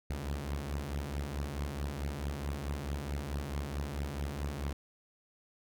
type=beating tone pair; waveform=sawtooth; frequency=68 / 72.6 Hz; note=C#2 / D2; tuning=-33 / -19 cents; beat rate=4.6 Hz; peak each=-35 / -33 dBFS; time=0.1-4.73 s; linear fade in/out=0 ms; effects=none